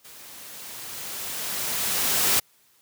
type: noise with level ramp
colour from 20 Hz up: white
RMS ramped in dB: -46 to -20 dBFS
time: 0.04-2.4 s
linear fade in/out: 10 ms
effects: white hiss -61 dBFS RMS until 2.81 s + high-pass 80 Hz 12 dB/octave